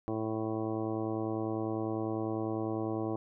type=harmonic tone; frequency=110 Hz; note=A2; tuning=in tune; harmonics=1 / 2 / 3 / 4 / 5 / 6 / 7 / 9 / 10; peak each=-39 / -41 / -34 / -40 / -42 / -44 / -43 / -48 / -49 dBFS; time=0.08-3.16 s; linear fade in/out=0 ms; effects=none

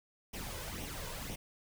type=noise with flanger; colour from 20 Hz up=pink; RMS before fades=-42 dBFS; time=0.33-1.36 s; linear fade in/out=10 ms; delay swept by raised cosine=0.33 to 2.03 ms; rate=2 Hz; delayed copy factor=+0.6; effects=none

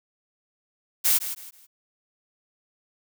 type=noise with echo; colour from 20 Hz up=blue; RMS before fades=-20 dBFS; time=1.04-1.19 s; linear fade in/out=20 ms; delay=160 ms; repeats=3; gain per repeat=-11 dB; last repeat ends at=1.67 s; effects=none

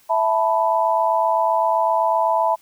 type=chord; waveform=sine; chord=E suspended fourth; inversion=none; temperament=equal; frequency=659.3 / 880 / 987.8 Hz; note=E5 / A5 / B5; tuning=0 / 0 / 0 cents; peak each=-20 dBFS; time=0.09-2.56 s; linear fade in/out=20 ms; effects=white hiss -55 dBFS RMS until 2.61 s

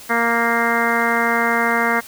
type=harmonic tone with a mistuned harmonic; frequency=233.1 Hz; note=A#3; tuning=in tune; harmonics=1 / 2 / 3 / 4 / 5 / 6 / 7 / 8 / 9; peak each=-24 / -24 / -24 / -24 / -24 / -24 / -24 / -24 / -24 dBFS; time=0.09-2.01 s; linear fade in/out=20 ms; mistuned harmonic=7; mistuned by=-15 cents; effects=white hiss -39 dBFS RMS until 2.07 s

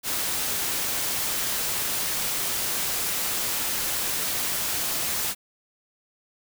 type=noise; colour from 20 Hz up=white; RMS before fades=-27 dBFS; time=0.03-5.35 s; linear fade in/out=50 ms; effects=none

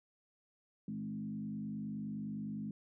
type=tone with frequency modulation; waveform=sine; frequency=210.7 Hz; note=G#3; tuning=25 cents sharp; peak=-38 dBFS; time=0.88-2.71 s; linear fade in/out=2 ms; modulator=49.7 Hz; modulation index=1; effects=none

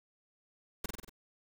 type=noise with echo; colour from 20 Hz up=pink; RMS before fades=-36 dBFS; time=0.84-0.86 s; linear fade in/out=5 ms; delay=47 ms; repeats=5; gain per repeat=-3 dB; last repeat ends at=1.095 s; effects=none

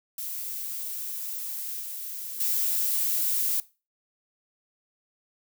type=noise with level steps; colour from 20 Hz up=violet; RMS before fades=-34 / -36 / -26 dBFS; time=0.18-3.6 s; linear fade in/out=2 ms; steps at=1.8 / 2.4 s; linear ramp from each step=5 ms; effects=noise-tail reverb RT60 0.3 s tail -19 dB re dry

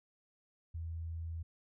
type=tone; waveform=sine; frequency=82.41 Hz; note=E2; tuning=in tune; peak=-38 dBFS; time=0.74-1.43 s; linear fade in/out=10 ms; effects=none

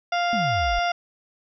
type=harmonic tone; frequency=698.5 Hz; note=F5; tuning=in tune; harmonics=1 / 2 / 3 / 4 / 5 / 7 / 8; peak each=-22 / -28 / -32 / -34 / -36 / -39 / -40 dBFS; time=0.12-0.92 s; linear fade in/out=5 ms
type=exponential sweep; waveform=sine; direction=down; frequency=240 to 41.4 Hz; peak=-26 dBFS; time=0.33-0.79 s; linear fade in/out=0 ms
effects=none

